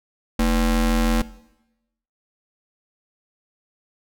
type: ring-modulated tone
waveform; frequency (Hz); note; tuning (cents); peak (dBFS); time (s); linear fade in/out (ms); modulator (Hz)
square; 135.6; C#3; -38; -14; 0.39-1.22; 5; 92.5
effects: noise-tail reverb RT60 0.9 s tail -18 dB re dry